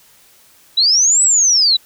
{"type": "linear two-way sweep", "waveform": "sine", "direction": "up then down", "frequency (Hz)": [3833, 7970, 3833], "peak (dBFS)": -9, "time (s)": [0.77, 1.77], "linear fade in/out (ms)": 10, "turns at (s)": 1.23, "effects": ["white hiss -49 dBFS RMS until 1.85 s"]}